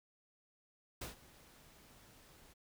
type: noise with ADSR envelope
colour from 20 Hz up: pink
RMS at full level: -43 dBFS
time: 1.01-2.54 s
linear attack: 7 ms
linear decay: 130 ms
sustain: -19 dB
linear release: 19 ms
effects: none